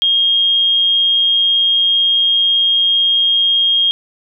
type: tone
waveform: sine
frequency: 3241 Hz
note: G#7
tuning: 43 cents flat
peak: -10 dBFS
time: 0.02-3.91 s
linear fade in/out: 0 ms
effects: none